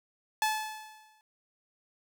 sawtooth tone with exponential decay, 865 Hz, A5, 30 cents flat, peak -21 dBFS, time 0.42-1.21 s, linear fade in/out 1 ms, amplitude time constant 170 ms, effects none

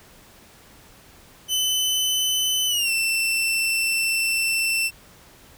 sawtooth tone with pitch glide, 3028 to 2682 Hz, F#7 to E7, +39 to +29 cents, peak -17 dBFS, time 1.48-4.91 s, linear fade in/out 50 ms, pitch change -210 cents, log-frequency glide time 2.67-2.91 s, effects pink hiss -50 dBFS RMS until 5.57 s

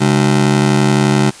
30% pulse ring-modulated tone, 169.4 Hz, E3, 48 cents sharp, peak -4 dBFS, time 0-1.31 s, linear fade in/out 20 ms, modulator 35.8 Hz, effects white hiss -36 dBFS RMS until 1.4 s + resampled to 22050 Hz

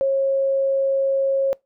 sine tone, 543 Hz, C#5, 36 cents flat, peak -16 dBFS, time 0.01-1.53 s, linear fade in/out 0 ms, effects noise-tail reverb RT60 0.2 s tail -25 dB re dry

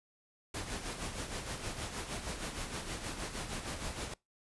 pink noise with tremolo, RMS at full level -38 dBFS, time 0.54-4.14 s, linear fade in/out 5 ms, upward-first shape sine, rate 6.4 Hz, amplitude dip 55%, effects noise-tail reverb RT60 0.2 s tail -24 dB re dry + resampled to 24000 Hz

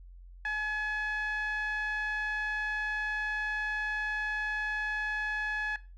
5% pulse tone with low-pass filter, 850 Hz, G#5, 40 cents sharp, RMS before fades -32 dBFS, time 0.45-5.76 s, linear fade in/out 2 ms, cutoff 1800 Hz, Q 4.7, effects noise-tail reverb RT60 0.3 s tail -18 dB re dry + added 44 Hz sine -47 dBFS peak until 5.97 s

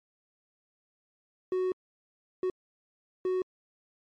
triangle tone bursts at uneven times, 370 Hz, F#4, in tune, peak -24 dBFS, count 3, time 1.52-1.72 / 2.43-2.5 / 3.25-3.42 s, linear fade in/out 2 ms, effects MP3 48 kbps

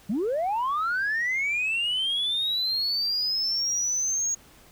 sine linear sweep, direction up, 177.9 to 6645 Hz, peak -22 dBFS, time 0.09-4.35 s, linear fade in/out 10 ms, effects tanh soft clip ceiling -21 dBFS + pink hiss -54 dBFS RMS until 4.71 s

